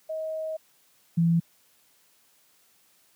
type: tone pair in turn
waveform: sine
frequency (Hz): 633 / 167.66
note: D#5 / E3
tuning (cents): +30 / +30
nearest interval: octave + major seventh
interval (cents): 2300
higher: first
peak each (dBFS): -29 / -18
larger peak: second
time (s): 0.09-0.57 / 1.17-1.4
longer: first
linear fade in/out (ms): 10
effects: white hiss -63 dBFS RMS until 3.15 s + high-pass 100 Hz 12 dB/octave